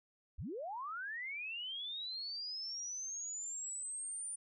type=linear sweep; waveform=sine; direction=up; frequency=37.11 to 9310 Hz; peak=-40 dBFS; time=0.38-4.36 s; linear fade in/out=10 ms; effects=none